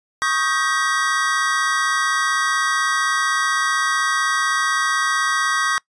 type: chord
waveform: square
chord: Eb dominant seventh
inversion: third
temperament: equal with one note detuned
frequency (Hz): 1108.7 / 1244.5 / 1568 / 1908.2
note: Db6 / Eb6 / G6 / Bb6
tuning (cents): 0 / 0 / 0 / +40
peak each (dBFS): -24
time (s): 0.22-5.78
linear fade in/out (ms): 0
effects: noise-tail reverb RT60 0.1 s tail -24 dB re dry + resampled to 22050 Hz